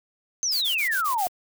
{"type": "exponential sweep", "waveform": "sine", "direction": "down", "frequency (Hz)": [6380, 696], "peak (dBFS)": -22, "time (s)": [0.43, 1.27], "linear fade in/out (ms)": 0}
{"type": "noise bursts", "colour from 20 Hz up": "blue", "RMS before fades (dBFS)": -32, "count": 6, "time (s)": [0.51, 1.285], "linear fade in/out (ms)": 20, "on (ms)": 110, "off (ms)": 23}
{"effects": []}